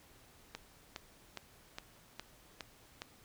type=click train; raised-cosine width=0.2 ms; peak=-24 dBFS; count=7; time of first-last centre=0.55-3.019 s; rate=2.43 Hz; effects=pink hiss -62 dBFS RMS until 3.24 s